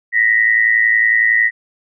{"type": "tone pair together", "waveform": "sine", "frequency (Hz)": [1864.7, 1975.6], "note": ["A#6", "B6"], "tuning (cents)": [0, 0], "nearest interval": "minor second", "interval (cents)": 100, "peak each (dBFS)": -13, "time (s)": [0.12, 1.51], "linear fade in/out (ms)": 50, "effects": []}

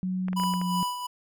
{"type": "tone with pitch glide", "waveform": "sine", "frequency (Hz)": [185, 179.84], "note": ["F#3", "F#3"], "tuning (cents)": [0, -49], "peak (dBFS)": -26, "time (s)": [0.03, 0.83], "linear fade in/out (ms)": 0, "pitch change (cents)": -49, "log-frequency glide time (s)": [0.29, 0.64]}
{"type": "clicks", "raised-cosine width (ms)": 0.5, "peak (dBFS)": -23, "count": 6, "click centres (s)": [0.284, 0.331, 0.399, 0.436, 0.538, 0.615]}
{"type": "tone with tremolo", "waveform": "square", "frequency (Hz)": 987.8, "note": "B5", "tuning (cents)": 0, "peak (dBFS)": -26, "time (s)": [0.36, 1.07], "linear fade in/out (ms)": 10, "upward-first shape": "sine", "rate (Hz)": 2.8, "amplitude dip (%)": 60}
{"effects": []}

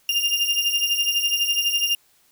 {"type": "beating tone pair", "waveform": "35% pulse", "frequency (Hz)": [2800, 2812], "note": ["F7", "F7"], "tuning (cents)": [4, 11], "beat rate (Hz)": 12, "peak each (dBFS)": -21, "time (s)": [0.09, 1.95], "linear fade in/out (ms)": 2, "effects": ["white hiss -60 dBFS RMS until 2.31 s"]}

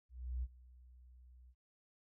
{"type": "tone with ADSR envelope", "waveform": "sine", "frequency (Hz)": 62, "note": "B1", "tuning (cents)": 7, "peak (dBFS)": -35, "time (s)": [0.09, 1.55], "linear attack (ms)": 340, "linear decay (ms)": 42, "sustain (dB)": -22, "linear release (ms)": 58, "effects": []}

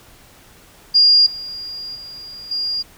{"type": "tone with level steps", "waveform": "sine", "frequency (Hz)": 4824, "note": "D8", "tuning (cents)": 46, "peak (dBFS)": [-8, -27, -32, -19], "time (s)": [0.94, 2.83], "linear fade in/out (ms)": 20, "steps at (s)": [1.26, 1.95, 2.51], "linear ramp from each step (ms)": 5, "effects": ["pink hiss -47 dBFS RMS until 2.97 s"]}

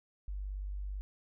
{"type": "tone", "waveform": "sine", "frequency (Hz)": 49, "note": "G1", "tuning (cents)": 0, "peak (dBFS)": -36, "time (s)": [0.28, 1.01], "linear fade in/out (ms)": 0, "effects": []}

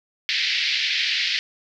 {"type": "band-pass noise", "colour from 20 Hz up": "pink", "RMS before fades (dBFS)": -23, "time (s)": [0.29, 1.39], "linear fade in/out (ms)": 0, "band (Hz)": [1900, 5000], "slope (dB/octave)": 48, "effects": []}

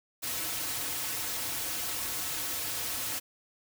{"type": "noise with comb filter", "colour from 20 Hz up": "white", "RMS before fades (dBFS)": -34, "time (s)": [0.22, 3.2], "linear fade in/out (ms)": 20, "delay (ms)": 5, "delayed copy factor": -0.95, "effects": []}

